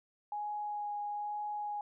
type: tone with vibrato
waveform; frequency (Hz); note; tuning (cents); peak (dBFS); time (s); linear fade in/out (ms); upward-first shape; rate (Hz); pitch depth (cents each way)
sine; 830.6; G#5; 0; -35; 0.32-1.81; 2; sine; 1.1; 10
effects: none